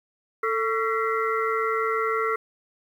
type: tone cluster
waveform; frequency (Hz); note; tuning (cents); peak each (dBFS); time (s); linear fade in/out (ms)
sine; 444.2 / 1125 / 1353 / 1926 / 2052; A4 / C#6 / E6 / B6 / C7; +16 / +25 / +45 / -44 / -34; -26 / -30 / -26 / -34 / -34; 0.43-2.36; 5
effects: 9-bit